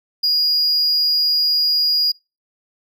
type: tone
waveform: triangle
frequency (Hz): 4872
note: D#8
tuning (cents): -37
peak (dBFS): -13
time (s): 0.23-2.12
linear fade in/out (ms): 10
effects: noise-tail reverb RT60 0.3 s tail -26 dB re dry